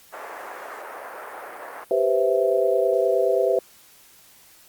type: band-pass noise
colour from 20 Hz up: pink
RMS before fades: -37 dBFS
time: 0.12-1.85 s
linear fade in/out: 20 ms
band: 480 to 1800 Hz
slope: 24 dB/octave
type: chord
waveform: sine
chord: C major seventh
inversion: second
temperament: equal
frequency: 392 / 493.9 / 523.3 / 659.3 Hz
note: G4 / B4 / C5 / E5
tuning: 0 / 0 / 0 / 0 cents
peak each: -23 dBFS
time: 1.91-3.59 s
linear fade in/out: 2 ms
effects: white hiss -52 dBFS RMS until 4.68 s + Opus 48 kbps